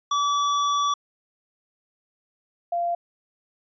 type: tone pair in turn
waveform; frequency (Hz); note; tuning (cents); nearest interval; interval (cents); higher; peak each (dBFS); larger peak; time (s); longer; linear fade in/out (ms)
square / sine; 1150 / 691.1; D6 / F5; -37 / -18; major sixth; 881; first; -21 / -22; first; 0.11-0.94 / 2.72-2.95; first; 5
effects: resampled to 16000 Hz